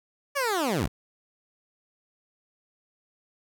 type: linear sweep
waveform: 15% pulse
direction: down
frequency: 585 to 38.89 Hz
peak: -18 dBFS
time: 0.35-0.88 s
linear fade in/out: 20 ms
effects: none